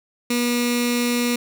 15% pulse tone with notch filter, 241.5 Hz, B3, 39 cents flat, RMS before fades -21 dBFS, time 0.3-1.36 s, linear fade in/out 5 ms, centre 770 Hz, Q 0.53, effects none

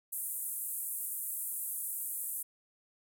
white band-pass noise, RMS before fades -38 dBFS, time 0.12-2.43 s, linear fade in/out 10 ms, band 8500 to 15000 Hz, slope 48 dB/octave, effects none

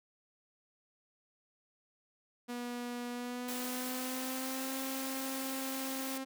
sawtooth tone with pitch glide, 242.5 to 266 Hz, B3 to C4, -31 to +29 cents, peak -34 dBFS, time 2.48-6.25 s, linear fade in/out 20 ms, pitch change +160 cents, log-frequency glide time 3.1-4.76 s
white high-pass noise, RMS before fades -42 dBFS, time 3.48-6.18 s, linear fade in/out 5 ms, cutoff 220 Hz, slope 96 dB/octave
effects none

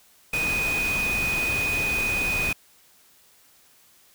sine tone in noise, 2489 Hz, D#7, in tune, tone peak -23 dBFS, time 0.33-2.53 s, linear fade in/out 5 ms, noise pink, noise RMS -31 dBFS, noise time 0.33-2.53 s, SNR +5 dB, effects white hiss -57 dBFS RMS until 4.14 s

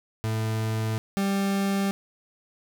40% pulse tone pair in turn, 110.3 / 196.99 Hz, A2 / G3, +5 / +9 cents, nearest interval minor seventh, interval 1004 cents, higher second, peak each -24 / -22 dBFS, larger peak second, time 0.24-0.98 / 1.17-1.91 s, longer neither, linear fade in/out 0 ms, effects none

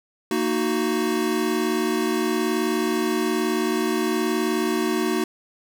square chord, D# minor, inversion second, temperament equal with one note detuned, 230.5 / 311.1 / 370 Hz, A#3 / D#4 / F#4, -19 / 0 / 0 cents, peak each -27 / -26 / -25 dBFS, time 0.31-5.24 s, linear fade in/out 2 ms, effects none

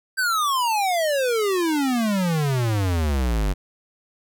square exponential sweep, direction down, 1578 to 46.04 Hz, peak -20 dBFS, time 0.17-3.54 s, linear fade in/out 20 ms, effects none

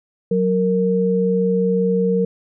sine tone pair together, 185 / 462.7 Hz, F#3 / A#4, 0 / -13 cents, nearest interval octave + major third, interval 1587 cents, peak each -18 / -17 dBFS, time 0.31-2.25 s, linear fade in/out 5 ms, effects none

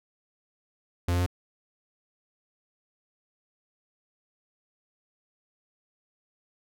45% pulse tone with pitch steps, 87.31 / 88.38 / 89.45 Hz, F2 / F2 / F2, 0 / +21 / +42 cents, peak -23 dBFS, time 1.08-1.263 s, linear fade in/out 5 ms, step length 61 ms, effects none

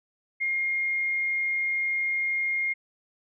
sine tone, 2131 Hz, C7, 31 cents sharp, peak -24 dBFS, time 0.4-2.74 s, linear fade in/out 20 ms, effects none

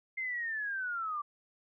sine linear sweep, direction down, 2103 to 1157 Hz, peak -33 dBFS, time 0.17-1.22 s, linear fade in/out 10 ms, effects none

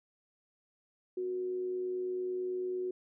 sine tone with amplitude modulation, 367.1 Hz, F#4, 14 cents flat, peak -31 dBFS, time 1.17-2.91 s, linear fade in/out 5 ms, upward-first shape sine, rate 109 Hz, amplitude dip 30%, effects none

